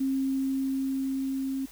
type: tone with level ramp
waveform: sine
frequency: 268.1 Hz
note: C4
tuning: 42 cents sharp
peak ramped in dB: -24 to -28 dBFS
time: 0-1.66 s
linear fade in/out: 10 ms
effects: added 47 Hz sine -56 dBFS peak until 1.71 s + white hiss -51 dBFS RMS until 1.71 s